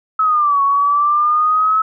sine exponential two-way sweep, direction down then up, 1298 to 1108.7 to 1298 Hz, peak -11 dBFS, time 0.19-1.82 s, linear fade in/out 5 ms, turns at 0.62 s, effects none

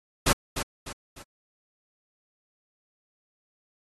pink noise with echo, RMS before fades -21 dBFS, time 0.26-0.33 s, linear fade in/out 10 ms, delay 300 ms, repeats 3, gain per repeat -8 dB, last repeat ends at 1.23 s, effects AAC 32 kbps

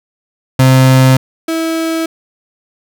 35% pulse tone pair in turn, 130.81 / 325.6 Hz, C3 / E4, 0 / -21 cents, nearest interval octave + major third, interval 1579 cents, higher second, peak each -3 / -12 dBFS, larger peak first, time 0.59-1.17 / 1.48-2.06 s, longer neither, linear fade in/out 5 ms, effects none

